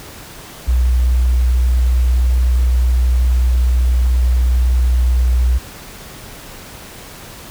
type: tone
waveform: sine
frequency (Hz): 61.74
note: B1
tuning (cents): 0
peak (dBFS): -10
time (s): 0.67-5.59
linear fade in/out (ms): 20
effects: pink hiss -35 dBFS RMS until 7.5 s